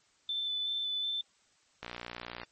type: tone with vibrato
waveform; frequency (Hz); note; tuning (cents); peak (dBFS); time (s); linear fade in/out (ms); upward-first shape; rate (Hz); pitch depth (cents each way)
sine; 3520; A7; 0; -31; 0.29-1.21; 2; square; 2.7; 10
type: click train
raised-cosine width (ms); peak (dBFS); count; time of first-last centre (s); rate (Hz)
0.3; -23; 37; 1.83-2.433; 59.7
effects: white hiss -68 dBFS RMS until 2.51 s + MP3 32 kbps